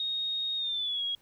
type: tone with pitch glide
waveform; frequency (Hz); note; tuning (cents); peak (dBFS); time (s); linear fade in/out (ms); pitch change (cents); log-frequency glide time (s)
sine; 3729 to 3303; A#7 to G#7; 0 to -10; -29; 0-1.15; 2; -210; 0.57-1.03
effects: pink hiss -65 dBFS RMS until 1.21 s